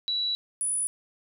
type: tone pair in turn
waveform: sine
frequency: 3927 / 9855 Hz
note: B7 / D#9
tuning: -11 / -18 cents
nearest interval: octave + major third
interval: 1593 cents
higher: second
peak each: -25 dBFS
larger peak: neither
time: 0.08-0.35 / 0.61-0.87 s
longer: first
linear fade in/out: 0 ms
effects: none